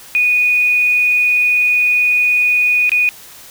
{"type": "tone with dropouts", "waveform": "sine", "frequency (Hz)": 2471, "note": "D#7", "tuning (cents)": -13, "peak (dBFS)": -10, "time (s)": [0.15, 3.09], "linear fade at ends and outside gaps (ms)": 0, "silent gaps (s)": [2.894, 2.918], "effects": ["white hiss -38 dBFS RMS until 3.5 s"]}